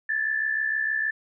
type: tone pair together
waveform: sine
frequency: 1693.5 / 1760 Hz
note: G#6 / A6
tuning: +33 / 0 cents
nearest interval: minor second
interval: 67 cents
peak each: -30 / -24 dBFS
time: 0.09-1.11 s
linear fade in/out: 5 ms
effects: none

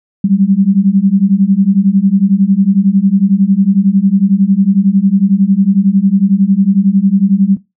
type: beating tone pair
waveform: sine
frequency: 189.5 / 200.5 Hz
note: F#3 / G3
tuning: +42 / +39 cents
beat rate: 11 Hz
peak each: -10 dBFS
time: 0.24-7.57 s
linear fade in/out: 5 ms
effects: noise-tail reverb RT60 0.2 s tail -17 dB re dry

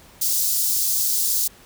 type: high-pass noise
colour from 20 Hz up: white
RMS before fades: -21 dBFS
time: 0.21-1.48 s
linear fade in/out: 10 ms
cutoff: 4700 Hz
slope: 24 dB/octave
effects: pink hiss -49 dBFS RMS until 1.65 s

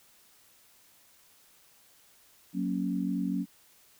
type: chord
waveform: sine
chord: F# major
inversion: none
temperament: equal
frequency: 185 / 233.1 / 277.2 Hz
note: F#3 / A#3 / C#4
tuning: 0 / 0 / 0 cents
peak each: -31 / -34 / -32 dBFS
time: 2.53-3.46 s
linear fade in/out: 50 ms
effects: white hiss -61 dBFS RMS until 3.99 s

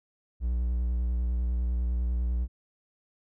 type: tone with vibrato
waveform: triangle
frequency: 60.3 Hz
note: B1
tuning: 41 cents flat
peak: -23 dBFS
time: 0.4-2.48 s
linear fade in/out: 50 ms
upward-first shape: sine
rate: 10 Hz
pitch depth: 39 cents each way
effects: none

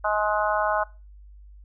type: harmonic tone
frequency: 210.7 Hz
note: G#3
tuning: 25 cents sharp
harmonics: 3 / 4 / 5 / 6 / 7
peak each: -26 / -27 / -28 / -29 / -29 dBFS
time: 0.04-0.84 s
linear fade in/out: 10 ms
effects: noise-tail reverb RT60 0.3 s tail -21 dB re dry + added 50 Hz sine -44 dBFS peak until 1.64 s

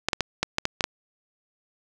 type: clicks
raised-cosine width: 0.2 ms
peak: -5 dBFS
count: 8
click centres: 0.086 / 0.132 / 0.207 / 0.43 / 0.584 / 0.654 / 0.808 / 0.841 s
effects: none

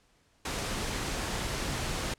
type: noise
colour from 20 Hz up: pink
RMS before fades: -33 dBFS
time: 0.45-2.14 s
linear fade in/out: 5 ms
effects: pink hiss -67 dBFS RMS until 2.18 s + low-pass 9000 Hz 12 dB/octave

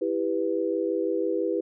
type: chord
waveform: sine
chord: E minor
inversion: none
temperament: just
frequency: 329.6 / 395.6 / 494.4 Hz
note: E4 / G4 / B4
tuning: 0 / +16 / +2 cents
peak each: -28 dBFS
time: 0.01-1.61 s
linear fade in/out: 10 ms
effects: none

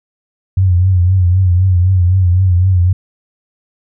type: tone with vibrato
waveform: sine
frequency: 91.4 Hz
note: F#2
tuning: 21 cents flat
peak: -7 dBFS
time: 0.57-2.93 s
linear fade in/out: 5 ms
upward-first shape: triangle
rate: 3.9 Hz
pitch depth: 90 cents each way
effects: none

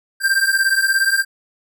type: beating tone pair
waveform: square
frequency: 1571 / 1588 Hz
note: G6 / G6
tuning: +3 / +22 cents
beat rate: 17 Hz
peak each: -18 dBFS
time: 0.2-1.25 s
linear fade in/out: 50 ms
effects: none

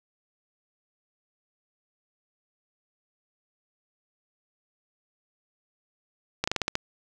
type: slowing click train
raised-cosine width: 0.2 ms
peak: -8 dBFS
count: 7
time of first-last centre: 6.44-6.754 s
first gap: 35 ms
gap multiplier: 1.16
effects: none

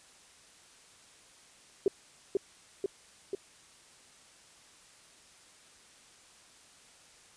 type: tone with echo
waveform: sine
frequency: 392 Hz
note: G4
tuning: in tune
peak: -21 dBFS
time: 1.86-1.88 s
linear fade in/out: 2 ms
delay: 490 ms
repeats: 3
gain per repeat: -3 dB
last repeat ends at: 3.35 s
effects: white hiss -58 dBFS RMS until 7.36 s + resampled to 22050 Hz

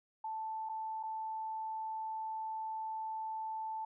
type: tone with dropouts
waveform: sine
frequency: 880 Hz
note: A5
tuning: in tune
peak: -37 dBFS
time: 0.24-3.85 s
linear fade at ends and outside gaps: 5 ms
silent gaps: 0.69-0.694 / 1.03-1.034 s
effects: none

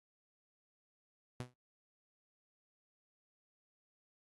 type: tone with exponential decay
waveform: sawtooth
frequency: 124.2 Hz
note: B2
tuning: 10 cents sharp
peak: -34 dBFS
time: 1.4-1.54 s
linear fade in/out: 0 ms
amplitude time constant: 29 ms
effects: AAC 32 kbps

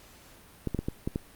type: clicks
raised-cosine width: 3 ms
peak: -16 dBFS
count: 6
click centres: 0.673 / 0.747 / 0.79 / 0.885 / 1.075 / 1.159 s
effects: pink hiss -54 dBFS RMS until 1.35 s + Opus 48 kbps

